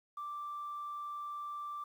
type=tone; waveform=sine; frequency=1174.7 Hz; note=D6; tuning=in tune; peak=-38 dBFS; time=0.17-1.84 s; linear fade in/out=5 ms; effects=tanh soft clip ceiling -34 dBFS + 11-bit